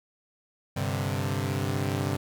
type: chord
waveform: sawtooth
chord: G suspended fourth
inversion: none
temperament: equal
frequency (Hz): 98 / 130.81 / 146.83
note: G2 / C3 / D3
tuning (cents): 0 / 0 / 0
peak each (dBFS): -26 / -27 / -29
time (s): 0.76-2.17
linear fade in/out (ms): 10
effects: 10-bit